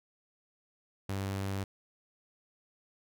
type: tone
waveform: sawtooth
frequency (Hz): 97.6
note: G2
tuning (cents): -7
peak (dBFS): -29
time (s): 1.09-1.64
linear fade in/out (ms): 5
effects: none